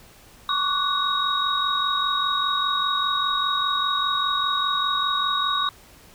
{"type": "tone cluster", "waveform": "sine", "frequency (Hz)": [1111, 1156, 1477, 3785], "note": ["C#6", "D6", "F#6", "A#7"], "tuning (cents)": [4, -28, -3, 26], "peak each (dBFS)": [-26, -26, -31, -24], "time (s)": [0.49, 5.69], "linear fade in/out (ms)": 2, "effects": ["pink hiss -50 dBFS RMS until 6.14 s"]}